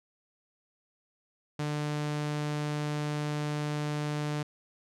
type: tone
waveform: sawtooth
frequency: 148.9 Hz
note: D3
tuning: 24 cents sharp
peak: -26 dBFS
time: 1.59-4.43 s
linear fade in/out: 5 ms
effects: low-pass 8000 Hz 12 dB/octave